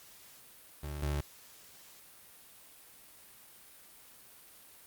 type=tone pair in turn; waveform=30% pulse; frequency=73.42 / 72.79 Hz; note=D2 / D2; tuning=0 / -15 cents; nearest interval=unison; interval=15 cents; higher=first; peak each=-35 / -28 dBFS; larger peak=second; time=0.83-1.02 / 1.02-1.21 s; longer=neither; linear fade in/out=5 ms; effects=white hiss -56 dBFS RMS until 4.86 s + Opus 48 kbps